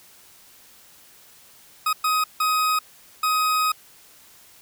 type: tone bursts at uneven times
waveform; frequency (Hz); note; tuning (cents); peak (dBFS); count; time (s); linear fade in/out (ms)
40% pulse; 1258; D#6; +19; -18; 4; 1.86-1.93 / 2.04-2.24 / 2.4-2.79 / 3.23-3.72; 5
effects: white hiss -51 dBFS RMS until 4.61 s